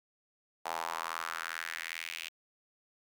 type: tone with high-pass filter sweep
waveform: sawtooth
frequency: 82.41 Hz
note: E2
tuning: in tune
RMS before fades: -39 dBFS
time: 0.65-2.29 s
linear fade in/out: 10 ms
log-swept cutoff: 800 to 2700 Hz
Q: 3
effects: none